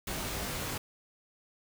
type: noise with comb filter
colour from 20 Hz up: pink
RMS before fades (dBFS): -36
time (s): 0.07-0.78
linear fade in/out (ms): 5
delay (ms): 20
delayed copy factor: +0.6
effects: none